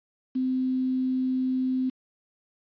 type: tone with quantisation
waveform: sine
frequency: 258.1 Hz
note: C4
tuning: 23 cents flat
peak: -23 dBFS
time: 0.35-1.9 s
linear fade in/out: 10 ms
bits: 8
effects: resampled to 11025 Hz

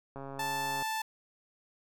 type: click train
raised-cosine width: 1 ms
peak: -29 dBFS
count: 92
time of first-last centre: 0.16-0.824 s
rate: 137 Hz
type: tone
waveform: sawtooth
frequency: 880 Hz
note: A5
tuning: in tune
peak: -28 dBFS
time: 0.39-1.02 s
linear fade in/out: 5 ms
effects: none

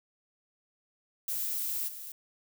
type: noise with level steps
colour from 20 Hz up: violet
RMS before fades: -33 / -43 dBFS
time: 1.28-2.12 s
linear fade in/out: 2 ms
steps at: 1.87 s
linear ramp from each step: 20 ms
effects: none

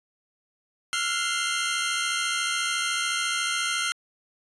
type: tone cluster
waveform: sawtooth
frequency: 1359 / 1433 / 2087 / 3166 Hz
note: F6 / F6 / C7 / G7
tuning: -48 / +44 / -5 / +17 cents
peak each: -27 dBFS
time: 0.93-3.92 s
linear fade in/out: 0 ms
effects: resampled to 24000 Hz

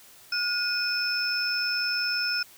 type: tone cluster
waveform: sine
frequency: 1437 / 2486 / 5270 Hz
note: F6 / D#7 / E8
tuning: +49 / -2 / -1 cents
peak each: -29 / -33 / -27 dBFS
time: 0.32-2.43 s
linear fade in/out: 5 ms
effects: white hiss -52 dBFS RMS until 2.57 s

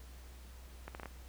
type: accelerating click train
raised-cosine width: 0.5 ms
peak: -28 dBFS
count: 5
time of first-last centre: 0.88-1.057 s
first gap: 69 ms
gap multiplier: 0.71
effects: added 62 Hz sine -50 dBFS peak until 1.28 s + pink hiss -59 dBFS RMS until 1.28 s

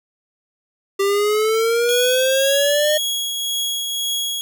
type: exponential sweep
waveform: square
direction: up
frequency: 392 to 614 Hz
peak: -16 dBFS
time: 0.99-2.98 s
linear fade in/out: 10 ms
type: tone with tremolo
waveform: sawtooth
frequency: 3322 Hz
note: G#7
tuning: in tune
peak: -16 dBFS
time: 1.89-4.41 s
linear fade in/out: 0 ms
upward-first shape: triangle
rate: 1.9 Hz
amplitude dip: 35%
effects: none

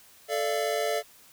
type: chord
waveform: square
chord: D minor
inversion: second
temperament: equal with one note detuned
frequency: 440 / 587.3 / 684.9 Hz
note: A4 / D5 / F5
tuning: 0 / 0 / -34 cents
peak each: -31 dBFS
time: 0.28-1.03 s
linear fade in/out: 50 ms
effects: white hiss -55 dBFS RMS until 1.32 s

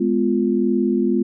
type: chord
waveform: sine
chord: F diminished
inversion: first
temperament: just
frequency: 209.5 / 251.4 / 349.2 Hz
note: Ab3 / Cb4 / F4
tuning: +15 / +31 / 0 cents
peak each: -20 dBFS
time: 0-1.23 s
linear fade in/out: 10 ms
effects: none

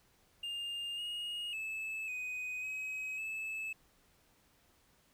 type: tone with pitch steps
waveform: triangle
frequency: 2811 / 2867 / 2611 / 2500 / 2541 / 2609 Hz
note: F7 / F7 / E7 / D#7 / D#7 / E7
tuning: +11 / +45 / -17 / +8 / +36 / -18 cents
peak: -36 dBFS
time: 0.43-3.73 s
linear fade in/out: 5 ms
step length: 550 ms
effects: pink hiss -69 dBFS RMS until 5.13 s

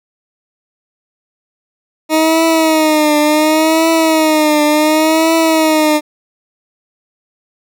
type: tone with vibrato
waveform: 20% pulse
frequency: 312.4 Hz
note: D#4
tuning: 7 cents sharp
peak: -4 dBFS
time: 2.09-6.01 s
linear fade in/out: 50 ms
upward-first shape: triangle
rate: 0.69 Hz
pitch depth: 84 cents each way
effects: none

